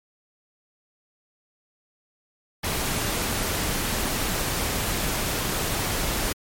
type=noise; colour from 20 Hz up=pink; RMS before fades=-26 dBFS; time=2.63-6.33 s; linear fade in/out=10 ms; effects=MP3 64 kbps

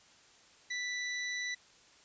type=tone; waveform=sawtooth; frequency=1975.5 Hz; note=B6; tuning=in tune; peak=-31 dBFS; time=0.7-1.55 s; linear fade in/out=10 ms; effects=white hiss -61 dBFS RMS until 2.04 s + resampled to 16000 Hz

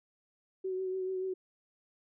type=tone with vibrato; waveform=sine; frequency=374.9 Hz; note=F#4; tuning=23 cents sharp; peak=-32 dBFS; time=0.64-1.34 s; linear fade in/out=10 ms; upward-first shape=triangle; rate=6.9 Hz; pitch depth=28 cents each way; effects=none

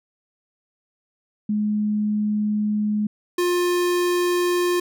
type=tone pair in turn; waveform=sine / square; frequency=210.5 / 354 Hz; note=G#3 / F4; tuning=+24 / +23 cents; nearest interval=major sixth; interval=899 cents; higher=second; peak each=-19 dBFS; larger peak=neither; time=1.49-3.07 / 3.38-4.8 s; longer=first; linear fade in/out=5 ms; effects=none

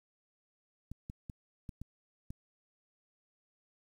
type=clicks; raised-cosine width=5 ms; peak=-30 dBFS; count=6; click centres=0.916 / 1.099 / 1.298 / 1.692 / 1.816 / 2.305 s; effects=10-bit

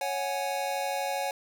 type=chord; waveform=square; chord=C# suspended fourth; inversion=none; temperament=just; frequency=554.4 / 739.2 / 831.5 Hz; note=C#5 / F#5 / G#5; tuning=0 / -2 / +2 cents; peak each=-34 dBFS; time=0.01-1.31 s; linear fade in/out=2 ms; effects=none

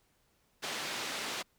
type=band-pass noise; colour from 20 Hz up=white; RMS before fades=-38 dBFS; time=0.62-1.43 s; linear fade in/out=20 ms; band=180 to 4400 Hz; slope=12 dB/octave; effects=pink hiss -72 dBFS RMS until 1.58 s

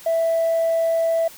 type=tone with tanh clipping; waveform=triangle; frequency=659.3 Hz; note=E5; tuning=in tune; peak=-17 dBFS; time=0.06-1.28 s; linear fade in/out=5 ms; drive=5 dB; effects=white hiss -43 dBFS RMS until 1.37 s

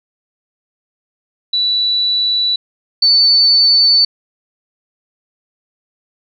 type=tone pair in turn; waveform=sine; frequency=3951 / 4505 Hz; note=B7 / C#8; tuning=0 / +27 cents; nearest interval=major second; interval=227 cents; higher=second; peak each=-12 / -7 dBFS; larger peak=second; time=1.53-2.56 / 3.02-4.05 s; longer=neither; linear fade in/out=5 ms; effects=none

